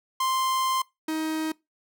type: tone pair in turn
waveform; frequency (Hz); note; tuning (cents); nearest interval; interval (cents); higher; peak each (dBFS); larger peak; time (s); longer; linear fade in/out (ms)
45% pulse; 1046.5 / 315.2; C6 / D#4; 0 / +23; octave + major sixth; 2077; first; -23 / -26; first; 0.2-0.82 / 1.08-1.52; first; 5
effects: noise-tail reverb RT60 0.2 s tail -22 dB re dry